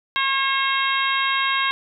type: harmonic tone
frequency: 540 Hz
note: C#5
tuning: 45 cents flat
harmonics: 2 / 3 / 4 / 5 / 6 / 7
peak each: -23 / -25 / -26 / -27 / -28 / -28 dBFS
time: 0.16-1.71 s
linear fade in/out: 0 ms
effects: none